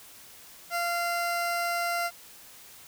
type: tone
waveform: 20% pulse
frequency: 691 Hz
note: F5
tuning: 19 cents flat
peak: -22 dBFS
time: 0.7-2.11 s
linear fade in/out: 50 ms
effects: white hiss -50 dBFS RMS until 2.87 s